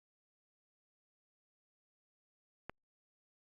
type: click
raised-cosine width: 0.5 ms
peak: -27 dBFS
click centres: 2.696 s
effects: Opus 48 kbps